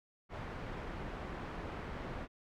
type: low-pass noise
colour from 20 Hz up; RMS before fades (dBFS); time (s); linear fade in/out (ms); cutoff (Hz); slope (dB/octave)
pink; -43; 0.29-2.28; 50; 1800; 12
effects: none

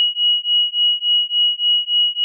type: beating tone pair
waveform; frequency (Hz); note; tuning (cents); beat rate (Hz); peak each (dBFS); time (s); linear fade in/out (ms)
sine; 2905 / 2908.5; F#7 / F#7; -32 / -30; 3.5; -17 / -17; 0-2.24; 0
effects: none

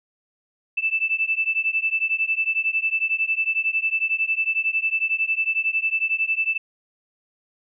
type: beating tone pair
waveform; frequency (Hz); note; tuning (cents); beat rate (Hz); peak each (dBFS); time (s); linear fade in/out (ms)
sine; 2637 / 2648; E7 / E7; 0 / +7; 11; -23; 0.77-6.58; 10
effects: none

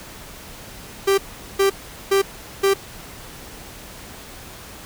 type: tone bursts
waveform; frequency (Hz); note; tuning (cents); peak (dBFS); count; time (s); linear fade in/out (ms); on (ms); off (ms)
45% pulse; 392; G4; 0; -14; 4; 1.07-2.74; 10; 110; 410
effects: pink hiss -39 dBFS RMS until 4.85 s

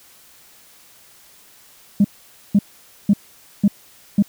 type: tone bursts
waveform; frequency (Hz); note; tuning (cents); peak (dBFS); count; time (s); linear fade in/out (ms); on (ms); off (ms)
sine; 202.4; G#3; -44; -8; 5; 2-4.225; 5; 45; 500
effects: tanh soft clip ceiling -6 dBFS + white hiss -49 dBFS RMS until 4.28 s

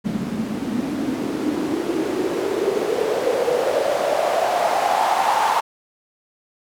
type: noise with band-pass filter sweep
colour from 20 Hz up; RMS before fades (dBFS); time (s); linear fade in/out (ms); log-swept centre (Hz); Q
white; -21; 0.04-5.61; 20; 200 to 910; 5.9
effects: none

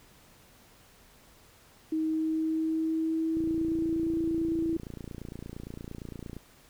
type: tone with pitch glide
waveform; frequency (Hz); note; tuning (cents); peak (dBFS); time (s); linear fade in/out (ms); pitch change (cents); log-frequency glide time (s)
sine; 316.1 to 327.6; D#4 to E4; +27 to -11; -26; 1.92-4.77; 5; +62; 2.06-4.11
type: click train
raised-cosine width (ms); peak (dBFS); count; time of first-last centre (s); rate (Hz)
3; -27; 87; 3.37-6.367; 28.7
effects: pink hiss -58 dBFS RMS until 6.69 s

